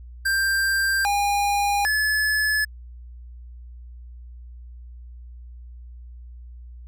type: tone with pitch steps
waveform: square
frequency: 1581 / 812 / 1719 Hz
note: G6 / G#5 / A6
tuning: +14 / -39 / -41 cents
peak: -20 dBFS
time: 0.25-2.65 s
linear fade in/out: 10 ms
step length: 800 ms
effects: added 60 Hz sine -38 dBFS peak until 6.87 s